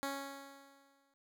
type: tone with exponential decay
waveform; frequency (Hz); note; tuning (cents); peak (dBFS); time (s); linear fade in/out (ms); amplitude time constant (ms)
10% pulse; 276.5; C#4; -4; -27; 0.03-1.14; 0; 240
effects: none